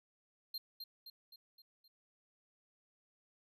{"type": "tone with echo", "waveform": "square", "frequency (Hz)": 4186, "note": "C8", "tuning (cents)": 0, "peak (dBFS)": -40, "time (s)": [0.54, 0.58], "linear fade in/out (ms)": 5, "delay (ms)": 260, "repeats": 5, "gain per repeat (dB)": -5, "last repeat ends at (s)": 1.88, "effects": []}